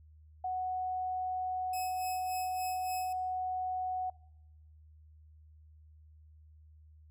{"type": "tone", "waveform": "sine", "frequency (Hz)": 740, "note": "F#5", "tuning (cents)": 0, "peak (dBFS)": -32, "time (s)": [0.44, 4.1], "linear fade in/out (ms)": 5}
{"type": "tone with tremolo", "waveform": "10% pulse", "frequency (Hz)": 2568, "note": "E7", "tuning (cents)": -46, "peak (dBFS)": -32, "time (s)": [1.73, 3.13], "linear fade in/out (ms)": 5, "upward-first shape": "sine", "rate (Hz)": 3.5, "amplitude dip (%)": 65}
{"effects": ["noise-tail reverb RT60 0.9 s tail -23 dB re dry", "added 77 Hz sine -55 dBFS peak until 7.1 s"]}